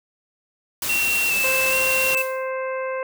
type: noise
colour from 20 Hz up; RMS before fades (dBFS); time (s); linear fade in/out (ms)
white; -26; 0.82-2.15; 2
type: tone with vibrato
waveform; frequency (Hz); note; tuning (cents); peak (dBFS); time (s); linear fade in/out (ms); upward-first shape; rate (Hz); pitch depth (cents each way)
triangle; 2683; E7; +30; -18; 0.89-2.22; 5; square; 1.2; 29
type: harmonic tone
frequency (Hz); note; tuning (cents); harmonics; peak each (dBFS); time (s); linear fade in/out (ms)
523.3; C5; 0; 1 / 2 / 3 / 4 / 5; -25 / -31 / -35 / -37 / -39; 1.44-3.03; 2
type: noise with exponential decay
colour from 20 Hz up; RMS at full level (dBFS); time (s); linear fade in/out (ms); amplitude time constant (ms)
blue; -28; 2.17-2.51; 2; 72
effects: none